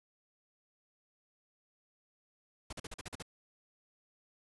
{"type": "noise bursts", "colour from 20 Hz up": "pink", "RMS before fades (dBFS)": -43, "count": 8, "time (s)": [2.7, 3.225], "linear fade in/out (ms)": 5, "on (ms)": 28, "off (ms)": 43, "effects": ["resampled to 24000 Hz"]}